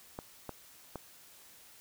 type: clicks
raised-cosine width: 1 ms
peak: -25 dBFS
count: 3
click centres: 0.189 / 0.493 / 0.957 s
effects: white hiss -57 dBFS RMS until 1.8 s